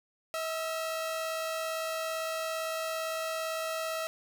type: tone pair together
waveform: sawtooth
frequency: 643 / 1343.7 Hz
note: E5 / E6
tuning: -43 / +33 cents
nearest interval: octave + minor second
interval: 1276 cents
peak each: -29 / -36 dBFS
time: 0.34-4.07 s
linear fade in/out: 0 ms
effects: none